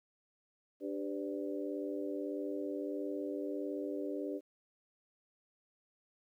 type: harmonic tone with a mistuned harmonic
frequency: 98 Hz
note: G2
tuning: in tune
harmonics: 3 / 4 / 5 / 6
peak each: -39 / -41 / -43 / -45 dBFS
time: 0.8-4.41 s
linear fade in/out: 50 ms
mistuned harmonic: 5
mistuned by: +57 cents
effects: 12-bit